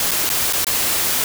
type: noise with dropouts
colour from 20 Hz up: white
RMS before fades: -19 dBFS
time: 0-1.24 s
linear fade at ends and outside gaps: 1 ms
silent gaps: 0.11-0.115 / 0.292-0.3 / 0.526-0.533 / 0.646-0.668 s
effects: none